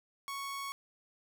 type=tone; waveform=sawtooth; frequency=1108.7 Hz; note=C#6; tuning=in tune; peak=-34 dBFS; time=0.28-0.72 s; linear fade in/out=0 ms; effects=none